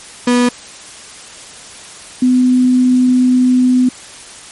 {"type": "tone pair in turn", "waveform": ["35% pulse", "sine"], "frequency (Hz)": [244.6, 252.2], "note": ["B3", "B3"], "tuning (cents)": [-16, 36], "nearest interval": "minor second", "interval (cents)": 52, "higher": "second", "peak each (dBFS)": -7, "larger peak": "neither", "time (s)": [[0.27, 0.49], [2.22, 3.89]], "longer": "second", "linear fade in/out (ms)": 5, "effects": ["white hiss -34 dBFS RMS until 4.51 s", "MP3 48 kbps"]}